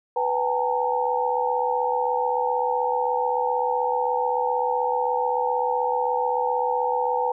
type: tone cluster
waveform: sine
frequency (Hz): 495 / 774 / 841 / 917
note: B4 / G5 / G#5 / A#5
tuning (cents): +4 / -22 / +22 / -29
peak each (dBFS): -25 / -29 / -27 / -25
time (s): 0.16-7.32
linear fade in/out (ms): 5
effects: none